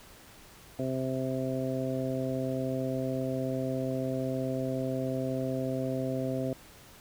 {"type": "harmonic tone", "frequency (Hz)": 130.9, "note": "C3", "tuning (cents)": 1, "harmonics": [1, 2, 3, 4, 5], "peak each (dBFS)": [-35, -33, -38, -36, -37], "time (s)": [0.79, 6.53], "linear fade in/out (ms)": 2, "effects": ["pink hiss -53 dBFS RMS until 7 s"]}